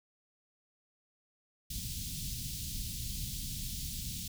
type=band-stop noise; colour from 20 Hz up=pink; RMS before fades=-39 dBFS; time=1.7-4.28 s; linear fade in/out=5 ms; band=190 to 3500 Hz; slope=24 dB/octave; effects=none